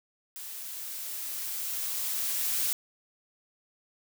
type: noise with level ramp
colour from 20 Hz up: blue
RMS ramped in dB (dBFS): -41 to -28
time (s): 0.36-2.73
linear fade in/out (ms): 0
effects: none